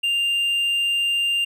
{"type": "tone", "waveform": "triangle", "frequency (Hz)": 2794, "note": "F7", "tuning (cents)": 0, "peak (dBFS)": -17, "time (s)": [0.03, 1.45], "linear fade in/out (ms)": 10, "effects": []}